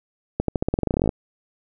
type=accelerating click train; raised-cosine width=2 ms; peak=-7 dBFS; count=18; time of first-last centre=0.4-1.092 s; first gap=83 ms; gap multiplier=0.9; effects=none